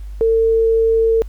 sine tone, 451.1 Hz, A4, 43 cents sharp, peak -11 dBFS, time 0.21-1.22 s, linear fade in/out 0 ms, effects added 50 Hz sine -27 dBFS peak until 1.28 s + pink hiss -54 dBFS RMS until 1.28 s

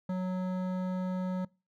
triangle tone with hard clipping, 184.4 Hz, F#3, 6 cents flat, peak -32 dBFS, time 0.09-1.45 s, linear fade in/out 5 ms, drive 17 dB, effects noise-tail reverb RT60 0.3 s tail -24 dB re dry

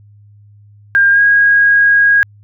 sine tone with pitch glide, 1604 to 1640.5 Hz, G6 to G#6, +39 to -22 cents, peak -6 dBFS, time 0.95-2.23 s, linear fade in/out 0 ms, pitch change +39 cents, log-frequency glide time 1.11-1.21 s, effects added 103 Hz sine -40 dBFS peak until 2.43 s

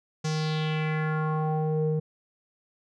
square tone with low-pass filter sweep, 155.56 Hz, D#3, in tune, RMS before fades -27 dBFS, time 0.24-2 s, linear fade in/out 10 ms, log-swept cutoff 6300 to 370 Hz, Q 3, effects none

